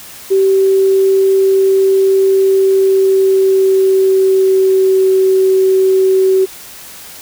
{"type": "tone with pitch glide", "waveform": "sine", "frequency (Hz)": [385.8, 379.6], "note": ["G4", "F#4"], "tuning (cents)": [-28, 44], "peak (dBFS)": -7, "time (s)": [0.3, 6.46], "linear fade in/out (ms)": 20, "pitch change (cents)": -28, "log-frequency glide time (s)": [2.54, 5.12], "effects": ["white hiss -33 dBFS RMS until 7.21 s"]}